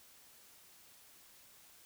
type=silence; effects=white hiss -61 dBFS RMS until 1.85 s